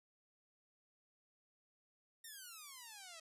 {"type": "exponential sweep", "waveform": "5% pulse", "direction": "down", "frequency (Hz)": [1864.7, 635], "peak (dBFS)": -40, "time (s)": [2.24, 3.2], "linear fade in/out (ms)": 5, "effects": ["resampled to 32000 Hz"]}